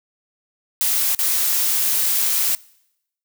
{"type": "noise with dropouts", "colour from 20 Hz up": "blue", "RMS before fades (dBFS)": -19, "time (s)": [0.81, 2.55], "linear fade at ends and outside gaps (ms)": 0, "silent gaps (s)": [1.148, 1.19], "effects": ["noise-tail reverb RT60 0.8 s tail -23 dB re dry"]}